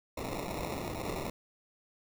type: noise with sample-and-hold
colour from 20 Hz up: violet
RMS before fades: -37 dBFS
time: 0.17-1.3 s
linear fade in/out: 5 ms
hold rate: 1575 Hz
effects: none